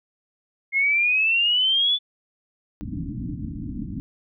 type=exponential sweep; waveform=sine; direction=up; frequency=2136 to 3493 Hz; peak=-17 dBFS; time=0.72-1.99 s; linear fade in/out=50 ms
type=low-pass noise; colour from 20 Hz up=white; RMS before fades=-31 dBFS; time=2.81-4 s; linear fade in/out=0 ms; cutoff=300 Hz; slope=96 dB/octave
effects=none